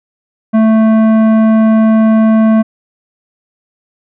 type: tone with tanh clipping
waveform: sine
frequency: 220.6 Hz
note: A3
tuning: 5 cents sharp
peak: -7 dBFS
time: 0.53-2.63 s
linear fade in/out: 20 ms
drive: 13 dB
effects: none